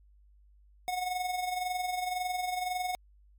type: tone with amplitude modulation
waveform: square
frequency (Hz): 730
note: F#5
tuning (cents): -24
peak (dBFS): -29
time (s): 0.88-2.95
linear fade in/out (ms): 0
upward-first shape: sine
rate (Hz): 21.9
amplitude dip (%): 55
effects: added 50 Hz sine -57 dBFS peak until 3.38 s + MP3 96 kbps